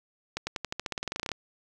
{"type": "accelerating click train", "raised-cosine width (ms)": 0.2, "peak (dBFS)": -14, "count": 18, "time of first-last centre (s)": [0.37, 1.317], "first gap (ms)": 100, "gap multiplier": 0.92, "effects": []}